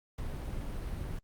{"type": "noise", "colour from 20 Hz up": "brown", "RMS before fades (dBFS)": -37, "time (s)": [0.18, 1.19], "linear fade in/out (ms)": 5, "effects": ["Opus 48 kbps"]}